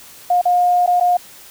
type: tone with dropouts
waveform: sine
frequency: 713 Hz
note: F5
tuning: 36 cents sharp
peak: -11 dBFS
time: 0.3-1.17 s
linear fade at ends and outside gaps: 5 ms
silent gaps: 0.415-0.454 / 0.863-0.875 / 1-1.008 s
effects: white hiss -41 dBFS RMS until 1.5 s